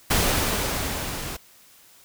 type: noise with level ramp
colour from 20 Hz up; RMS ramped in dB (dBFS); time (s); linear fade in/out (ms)
pink; -20 to -33; 0.1-1.37; 10
effects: white hiss -53 dBFS RMS until 2.04 s